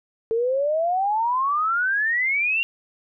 sine exponential sweep, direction up, 442 to 2794 Hz, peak -19 dBFS, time 0.31-2.63 s, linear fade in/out 0 ms, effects none

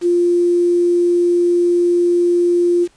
sine tone with quantisation, 349.2 Hz, F4, in tune, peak -11 dBFS, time 0.01-2.88 s, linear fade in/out 50 ms, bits 6, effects pink hiss -54 dBFS RMS until 2.96 s + resampled to 22050 Hz

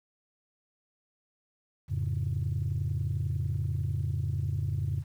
sine chord, F augmented, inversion none, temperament equal with one note detuned, 87.31 / 107.61 / 138.59 Hz, F2 / A2 / C#3, 0 / -38 / 0 cents, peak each -31 / -31 / -31 dBFS, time 1.88-5.04 s, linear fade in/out 50 ms, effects tanh soft clip ceiling -22 dBFS + 10-bit

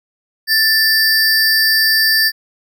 square tone pair together, 1768 / 4681 Hz, A6 / D8, +8 / -7 cents, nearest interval octave + perfect fourth, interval 1685 cents, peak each -14 dBFS, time 0.47-2.32 s, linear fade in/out 50 ms, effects none

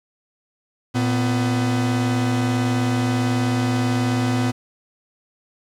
45% pulse tone pair together, 116.54 / 251.5 Hz, A#2 / B3, 0 / +32 cents, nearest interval octave + minor second, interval 1332 cents, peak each -21 dBFS, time 0.94-4.52 s, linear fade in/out 20 ms, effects low-pass 9000 Hz 12 dB/octave + 8-bit

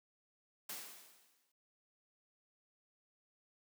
white noise with exponential decay, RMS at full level -43 dBFS, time 0.69-1.52 s, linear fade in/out 5 ms, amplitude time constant 180 ms, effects noise-tail reverb RT60 0.1 s tail -22 dB re dry + high-pass 200 Hz 12 dB/octave

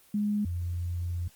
sine tone pair in turn, 207.7 / 87.15 Hz, G#3 / F2, 0 / -3 cents, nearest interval octave + minor third, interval 1503 cents, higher first, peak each -25 / -29 dBFS, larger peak first, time 0.14-0.45 / 0.45-1.28 s, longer second, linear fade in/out 5 ms, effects white hiss -59 dBFS RMS until 1.35 s + Opus 24 kbps

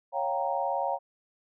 sine chord, G half-diminished seventh, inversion second, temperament equal with one note detuned, 554.4 / 705.3 / 784 / 932.3 Hz, Db5 / F5 / G5 / Bb5, 0 / +17 / 0 / 0 cents, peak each -32 dBFS, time 0.12-0.99 s, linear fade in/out 50 ms, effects none

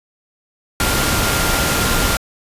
sine tone in noise, 1396.9 Hz, F6, in tune, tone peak -24 dBFS, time 0.8-2.17 s, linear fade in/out 2 ms, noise pink, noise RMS -17 dBFS, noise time 0.8-2.17 s, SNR -10 dB, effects resampled to 32000 Hz

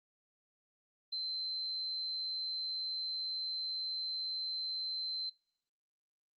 sine tone, 4091 Hz, C8, 40 cents flat, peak -35 dBFS, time 1.12-5.3 s, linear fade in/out 10 ms, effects noise-tail reverb RT60 0.8 s tail -26 dB re dry + Opus 48 kbps

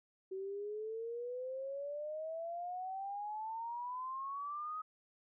sine exponential sweep, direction up, 376.6 to 1269 Hz, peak -39 dBFS, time 0.31-4.82 s, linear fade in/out 10 ms, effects none

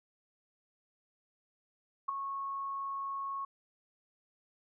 sine tone with ADSR envelope, 1099 Hz, C#6, 15 cents flat, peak -26 dBFS, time 2.08-3.45 s, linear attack 12 ms, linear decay 4 ms, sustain -9 dB, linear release 5 ms, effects none

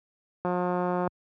click train, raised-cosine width 1 ms, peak -15 dBFS, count 113, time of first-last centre 0.45-1.076 s, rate 179 Hz, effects high-pass 80 Hz 12 dB/octave

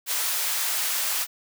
white high-pass noise, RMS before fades -26 dBFS, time 0.06-1.27 s, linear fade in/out 50 ms, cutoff 770 Hz, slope 12 dB/octave, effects none

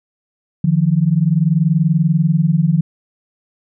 sine tone pair together, 152.18 / 172.6 Hz, D#3 / F3, -38 / -20 cents, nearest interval major second, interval 218 cents, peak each -14 dBFS, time 0.64-2.81 s, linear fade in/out 5 ms, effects none

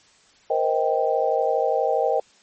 sine chord, C minor seventh, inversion third, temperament just, 470.9 / 523.3 / 627.9 / 784.9 Hz, Bb4 / C5 / Eb5 / G5, +18 / 0 / +16 / +2 cents, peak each -24 dBFS, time 0.5-2.2 s, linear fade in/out 5 ms, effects white hiss -56 dBFS RMS until 2.42 s + MP3 32 kbps

